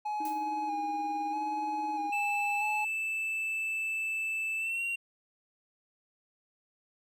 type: tone with vibrato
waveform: triangle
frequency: 830.6 Hz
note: G#5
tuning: in tune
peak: -29 dBFS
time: 0.05-2.85 s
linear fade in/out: 10 ms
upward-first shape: square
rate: 0.78 Hz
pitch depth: 26 cents each way
type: tone with tremolo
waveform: triangle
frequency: 311.1 Hz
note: D#4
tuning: in tune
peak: -35 dBFS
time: 0.2-2.1 s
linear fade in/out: 5 ms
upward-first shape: sine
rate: 19 Hz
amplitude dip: 55%
type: noise with exponential decay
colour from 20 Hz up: blue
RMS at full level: -43 dBFS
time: 0.25-0.51 s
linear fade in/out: 2 ms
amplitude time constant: 56 ms
type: tone with pitch glide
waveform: triangle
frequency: 2637 to 2752 Hz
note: E7 to F7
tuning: 0 to -26 cents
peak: -29 dBFS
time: 2.12-4.96 s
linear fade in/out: 10 ms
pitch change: +74 cents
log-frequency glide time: 4.58-4.83 s
effects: none